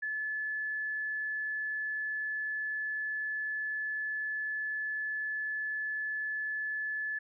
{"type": "tone", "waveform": "sine", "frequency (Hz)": 1726, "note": "A6", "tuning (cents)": -34, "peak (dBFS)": -32, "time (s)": [0.02, 7.19], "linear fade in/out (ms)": 10, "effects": []}